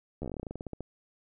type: slowing click train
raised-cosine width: 2 ms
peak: -24 dBFS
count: 18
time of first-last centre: 0.22-0.807 s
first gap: 12 ms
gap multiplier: 1.12
effects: none